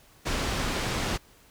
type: low-pass noise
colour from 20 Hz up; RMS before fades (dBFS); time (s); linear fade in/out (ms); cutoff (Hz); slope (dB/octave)
pink; -29; 0.25-1.18; 20; 6400; 12
effects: pink hiss -57 dBFS RMS until 1.5 s